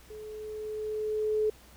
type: tone with level ramp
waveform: sine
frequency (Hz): 429.2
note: A4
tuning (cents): -43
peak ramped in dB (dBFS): -41 to -23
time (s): 0.1-1.5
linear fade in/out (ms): 5
effects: added 60 Hz sine -56 dBFS peak until 1.76 s + pink hiss -56 dBFS RMS until 1.76 s